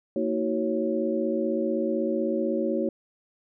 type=tone cluster; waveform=sine; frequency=229.6 / 319.1 / 375 / 550 Hz; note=A#3 / D#4 / F#4 / C#5; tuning=-26 / +44 / +23 / -14 cents; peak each=-29 dBFS; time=0.16-2.89 s; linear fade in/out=2 ms; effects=none